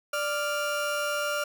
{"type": "tone pair together", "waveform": "35% pulse", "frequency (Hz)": [588.1, 1396.9], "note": ["D5", "F6"], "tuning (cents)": [2, 0], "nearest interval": "octave + minor third", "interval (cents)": 1498, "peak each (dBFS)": -28, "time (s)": [0.13, 1.44], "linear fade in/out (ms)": 5, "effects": []}